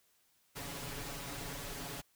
pink noise with comb filter, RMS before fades -43 dBFS, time 0.55-2.02 s, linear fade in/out 20 ms, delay 7.1 ms, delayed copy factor +0.95, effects white hiss -72 dBFS RMS until 2.15 s

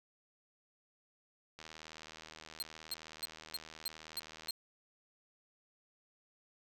click train, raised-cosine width 0.2 ms, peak -32 dBFS, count 231, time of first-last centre 1.59-4.498 s, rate 79.1 Hz
sawtooth tone bursts, 4200 Hz, C8, 6 cents sharp, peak -33 dBFS, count 7, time 2.6-4.508 s, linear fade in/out 0 ms, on 24 ms, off 290 ms
effects none

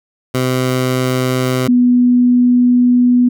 15% pulse / sine tone pair in turn, 128.2 / 246 Hz, C3 / B3, -35 / -7 cents, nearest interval major seventh, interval 1128 cents, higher second, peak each -7 dBFS, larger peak neither, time 0.34-1.68 / 1.68-3.29 s, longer second, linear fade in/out 10 ms, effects none

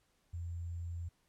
sine tone with sample-and-hold, 85.3 Hz, F2, 40 cents flat, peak -38 dBFS, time 0.33-1.09 s, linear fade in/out 10 ms, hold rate 7350 Hz, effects pink hiss -75 dBFS RMS until 1.28 s + low-pass 12000 Hz 12 dB/octave

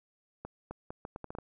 accelerating click train, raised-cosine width 1 ms, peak -26 dBFS, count 9, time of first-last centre 0.45-1.386 s, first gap 260 ms, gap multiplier 0.75, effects none

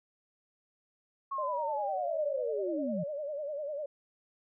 sine linear sweep, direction down, 1106 to 157.9 Hz, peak -32 dBFS, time 1.31-3.04 s, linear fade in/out 10 ms
sine tone with vibrato, 587.3 Hz, D5, in tune, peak -34 dBFS, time 1.38-3.86 s, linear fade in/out 5 ms, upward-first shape sine, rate 10 Hz, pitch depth 96 cents each way
effects none

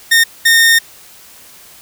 sawtooth tone bursts at uneven times, 1833 Hz, A#6, 30 cents flat, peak -3 dBFS, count 2, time 0.11-0.24 / 0.45-0.79 s, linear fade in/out 10 ms, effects white hiss -40 dBFS RMS until 1.81 s

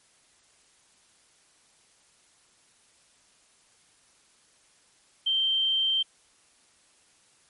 sine tone, 3136 Hz, G7, in tune, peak -22 dBFS, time 5.26-6.03 s, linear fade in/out 10 ms, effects white hiss -62 dBFS RMS until 7.49 s + MP3 48 kbps

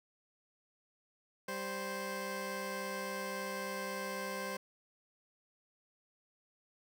15% pulse tone pair together, 195.64 / 523.3 Hz, G3 / C5, -3 / 0 cents, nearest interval octave + perfect fourth, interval 1703 cents, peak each -36 / -33 dBFS, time 1.48-4.57 s, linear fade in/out 5 ms, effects none

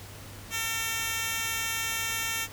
10% pulse tone with high-pass filter, 452.3 Hz, A4, 48 cents sharp, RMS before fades -31 dBFS, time 0.5-2.48 s, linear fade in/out 50 ms, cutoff 2100 Hz, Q 0.57, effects added 100 Hz sine -47 dBFS peak until 2.52 s + pink hiss -46 dBFS RMS until 2.52 s

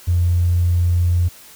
triangle tone, 87.31 Hz, F2, in tune, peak -9 dBFS, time 0.07-1.29 s, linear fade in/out 20 ms, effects tanh soft clip ceiling -11 dBFS + white hiss -43 dBFS RMS until 1.55 s

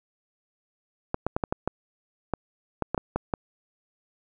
clicks, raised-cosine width 1 ms, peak -11 dBFS, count 12, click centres 1.144 / 1.266 / 1.365 / 1.438 / 1.525 / 1.676 / 2.337 / 2.823 / 2.946 / 2.978 / 3.16 / 3.338 s, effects none

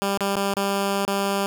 10% pulse tone with dropouts, 198.2 Hz, G3, 19 cents sharp, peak -13 dBFS, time 0.02-1.46 s, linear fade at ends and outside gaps 0 ms, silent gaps 0.175-0.207 / 0.357-0.366 / 0.539-0.567 / 1.051-1.078 s, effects none

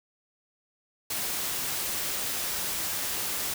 white noise, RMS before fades -31 dBFS, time 1.1-3.54 s, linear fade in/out 5 ms, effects none

